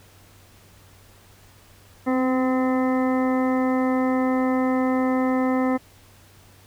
harmonic tone with a mistuned harmonic, 256.9 Hz, C4, 32 cents flat, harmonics 1 / 2 / 3 / 4 / 5 / 7 / 8, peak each -20 / -26 / -30 / -32 / -34 / -37 / -38 dBFS, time 2.06-5.78 s, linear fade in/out 20 ms, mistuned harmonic 1, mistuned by +19 cents, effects added 96 Hz sine -53 dBFS peak until 6.66 s + pink hiss -53 dBFS RMS until 6.66 s

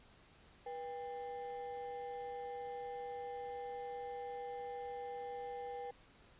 triangle ring-modulated tone, 642 Hz, E5, 46 cents flat, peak -37 dBFS, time 0.66-5.91 s, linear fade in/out 5 ms, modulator 156 Hz, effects pink hiss -64 dBFS RMS until 6.39 s + resampled to 8000 Hz

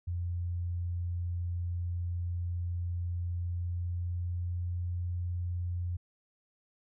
sine tone with pitch glide, 87.31 to 88.07 Hz, F2 to F2, 0 to +15 cents, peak -31 dBFS, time 0.07-5.97 s, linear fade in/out 10 ms, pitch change +15 cents, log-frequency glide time 3.36-4.72 s, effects none

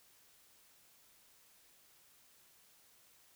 silence, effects white hiss -66 dBFS RMS until 3.35 s

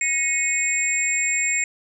sine tone cluster, 1894 / 2200 / 2509 / 7400 Hz, A#6 / C#7 / D#7 / A#8, +27 / -14 / +14 / -14 cents, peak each -31 / -22 / -31 / -23 dBFS, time 0.01-1.64 s, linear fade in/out 2 ms, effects none

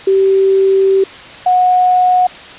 sine tone pair in turn, 386.6 / 729.8 Hz, G4 / F#5, -24 / -24 cents, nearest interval major seventh, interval 1100 cents, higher second, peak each -7 dBFS, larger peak neither, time 0.07-1.04 / 1.46-2.27 s, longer first, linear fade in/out 5 ms, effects white hiss -32 dBFS RMS until 2.58 s + resampled to 8000 Hz

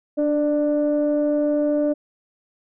sine tone pair together, 293.7 / 593.5 Hz, D4 / D5, 0 / +18 cents, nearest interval octave, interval 1218 cents, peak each -19 dBFS, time 0.17-1.94 s, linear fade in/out 20 ms, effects tanh soft clip ceiling -12 dBFS

